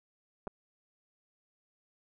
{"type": "clicks", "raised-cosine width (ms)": 1, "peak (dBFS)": -25, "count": 2, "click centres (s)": [0.471, 0.476], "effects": []}